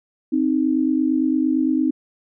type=tone pair together; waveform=sine; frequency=262.3 / 311.1 Hz; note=C4 / D#4; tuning=+4 / 0 cents; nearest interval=minor third; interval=296 cents; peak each=-19 dBFS; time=0.32-1.91 s; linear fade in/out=10 ms; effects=none